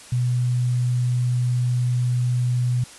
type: tone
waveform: sine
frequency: 123.47 Hz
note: B2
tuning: in tune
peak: -18 dBFS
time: 0.12-2.84 s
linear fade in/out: 5 ms
effects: white hiss -43 dBFS RMS until 2.98 s + resampled to 24000 Hz